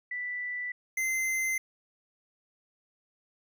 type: tone pair in turn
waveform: sine / square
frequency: 1975.5 / 2071 Hz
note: B6 / C7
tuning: 0 / -18 cents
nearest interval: minor second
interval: 82 cents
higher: second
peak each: -32 / -28 dBFS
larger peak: second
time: 0.11-0.72 / 0.97-1.58 s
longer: neither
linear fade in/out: 5 ms
effects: none